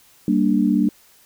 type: chord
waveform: sine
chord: G minor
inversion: none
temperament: equal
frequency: 196 / 233.1 / 293.7 Hz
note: G3 / Bb3 / D4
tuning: 0 / 0 / 0 cents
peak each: -19 dBFS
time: 0.28-0.89 s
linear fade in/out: 2 ms
effects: white hiss -53 dBFS RMS until 1.25 s